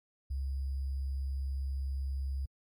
sine tone with sample-and-hold, 67.5 Hz, C#2, 45 cents flat, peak -32 dBFS, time 0.3-2.46 s, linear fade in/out 10 ms, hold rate 4900 Hz, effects AAC 64 kbps

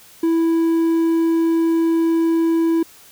triangle tone, 329.6 Hz, E4, in tune, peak -12 dBFS, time 0.23-2.83 s, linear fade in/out 5 ms, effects white hiss -46 dBFS RMS until 3.11 s

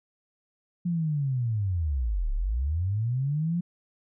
sine linear two-way sweep, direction down then up, 177.9 to 32.41 to 177.9 Hz, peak -24 dBFS, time 0.85-3.61 s, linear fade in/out 10 ms, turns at 2.32 s, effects none

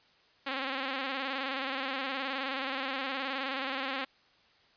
5% pulse tone with vibrato, 268 Hz, C4, 42 cents sharp, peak -21 dBFS, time 0.46-4.05 s, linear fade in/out 10 ms, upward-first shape square, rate 19 Hz, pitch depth 52 cents each way, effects white hiss -64 dBFS RMS until 4.76 s + resampled to 11025 Hz

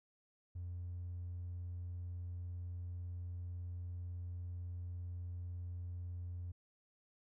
triangle tone, 88.2 Hz, F2, 18 cents sharp, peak -38 dBFS, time 0.55-6.52 s, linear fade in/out 10 ms, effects tanh soft clip ceiling -38 dBFS

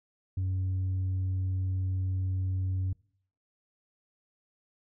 sine tone with tanh clipping, 93.6 Hz, F#2, 20 cents sharp, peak -28 dBFS, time 0.37-2.93 s, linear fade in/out 5 ms, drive 2 dB, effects noise-tail reverb RT60 0.6 s tail -24 dB re dry

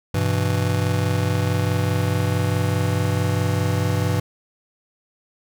square chord, E minor, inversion first, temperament just, 98.89 / 123.61 / 164.81 Hz, G2 / B2 / E3, +16 / +2 / 0 cents, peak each -22 / -25 / -26 dBFS, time 0.14-4.2 s, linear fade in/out 5 ms, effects none

